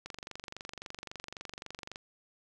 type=click train; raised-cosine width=0.2 ms; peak=-24 dBFS; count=46; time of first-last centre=0.06-1.959 s; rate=23.7 Hz; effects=none